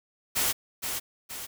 white noise with echo, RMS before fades -26 dBFS, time 0.35-0.53 s, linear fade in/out 20 ms, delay 470 ms, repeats 2, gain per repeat -6 dB, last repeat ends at 1.47 s, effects none

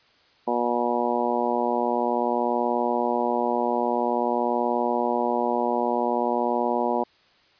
harmonic tone, 120.5 Hz, B2, 42 cents flat, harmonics 2 / 3 / 4 / 5 / 6 / 7 / 8, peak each -29 / -29 / -29 / -29 / -29 / -29 / -29 dBFS, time 0.47-7.04 s, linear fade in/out 10 ms, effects white hiss -59 dBFS RMS until 7.59 s + resampled to 11025 Hz

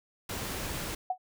pink noise, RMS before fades -36 dBFS, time 0.29-0.95 s, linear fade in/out 5 ms
sine tone with exponential decay, 740 Hz, F#5, in tune, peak -23 dBFS, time 1.1-1.18 s, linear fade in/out 5 ms, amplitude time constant 17 ms
effects none

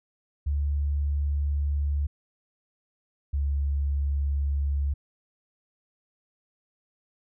sine tone pair in turn, 72 / 70.56 Hz, D2 / C#2, -34 / +31 cents, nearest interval unison, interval 35 cents, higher first, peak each -23 dBFS, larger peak neither, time 0.46-2.07 / 3.33-4.94 s, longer neither, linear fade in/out 10 ms, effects none

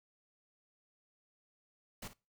pink noise with echo, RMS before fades -45 dBFS, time 2.02-2.08 s, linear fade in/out 5 ms, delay 55 ms, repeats 1, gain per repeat -13 dB, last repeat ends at 2.135 s, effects noise-tail reverb RT60 0.3 s tail -22 dB re dry

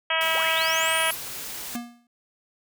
harmonic tone, 323.3 Hz, E4, 34 cents flat, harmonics 2 / 3 / 4 / 5 / 6 / 7 / 8 / 9 / 10, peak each -30 / -30 / -30 / -30 / -30 / -30 / -30 / -30 / -30 dBFS, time 0.1-1.11 s, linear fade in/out 5 ms
white noise, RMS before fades -35 dBFS, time 0.21-1.76 s, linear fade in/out 0 ms
sine linear sweep, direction up, 265.3 to 11860 Hz, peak -30 dBFS, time 0.34-1.16 s, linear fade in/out 20 ms
square tone with exponential decay, 238.5 Hz, A#3, 40 cents sharp, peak -27 dBFS, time 1.75-2.07 s, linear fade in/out 2 ms, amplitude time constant 69 ms
effects none

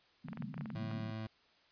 pink band-pass noise, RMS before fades -44 dBFS, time 0.24-1.11 s, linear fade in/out 5 ms, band 130 to 250 Hz, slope 96 dB/octave
clicks, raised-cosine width 0.5 ms, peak -33 dBFS, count 10, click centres 0.285 / 0.331 / 0.373 / 0.423 / 0.542 / 0.579 / 0.61 / 0.658 / 0.703 / 0.913 s
25% pulse tone, 110 Hz, A2, in tune, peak -36 dBFS, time 0.75-1.27 s, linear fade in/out 5 ms
effects white hiss -68 dBFS RMS until 1.71 s + resampled to 11025 Hz

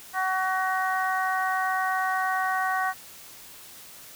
harmonic tone, 375.7 Hz, F#4, 26 cents sharp, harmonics 2 / 3 / 4 / 5, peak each -27 / -29 / -30 / -31 dBFS, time 0.13-2.94 s, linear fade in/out 50 ms, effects white hiss -46 dBFS RMS until 4.15 s

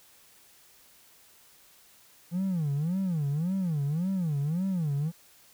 triangle tone with vibrato, 164.81 Hz, E3, in tune, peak -23 dBFS, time 2.31-5.12 s, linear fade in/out 50 ms, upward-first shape sine, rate 1.8 Hz, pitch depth 280 cents each way, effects tanh soft clip ceiling -21 dBFS + white hiss -58 dBFS RMS until 5.53 s

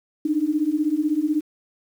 sine beating tone pair, 293.7 / 309.7 Hz, D4 / D#4, 0 / -8 cents, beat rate 16 Hz, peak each -23 / -21 dBFS, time 0.25-1.41 s, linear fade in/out 5 ms, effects 8-bit

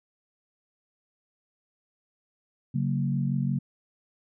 sine chord, F# major, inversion second, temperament equal with one note detuned, 138.59 / 185 / 229.9 Hz, C#3 / F#3 / A#3, 0 / 0 / -24 cents, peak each -26 / -30 / -31 dBFS, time 2.74-3.59 s, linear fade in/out 10 ms, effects none

